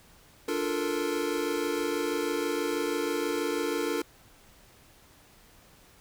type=chord; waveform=square; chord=Bb major seventh; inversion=first; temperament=equal; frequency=293.7 / 349.2 / 440 / 466.2 Hz; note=D4 / F4 / A4 / Bb4; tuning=0 / 0 / 0 / 0 cents; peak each=-34 dBFS; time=0.48-4.02 s; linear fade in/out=5 ms; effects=pink hiss -57 dBFS RMS until 6 s